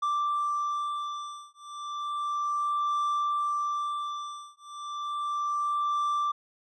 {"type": "beating tone pair", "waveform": "triangle", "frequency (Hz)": [1174.7, 1175.03], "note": ["D6", "D6"], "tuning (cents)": [0, 1], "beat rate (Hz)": 0.33, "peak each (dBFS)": -29, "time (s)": [0.02, 6.32], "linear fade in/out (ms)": 10, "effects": ["resampled to 22050 Hz"]}